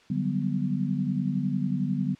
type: chord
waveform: sine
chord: G major seventh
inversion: second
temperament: equal with one note detuned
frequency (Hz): 146.83 / 185 / 196 / 247.8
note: D3 / F#3 / G3 / B3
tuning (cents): 0 / 0 / 0 / +6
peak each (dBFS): -30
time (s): 0.1-2.15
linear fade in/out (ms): 5
effects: white hiss -57 dBFS RMS until 2.19 s + low-pass 4000 Hz 12 dB/octave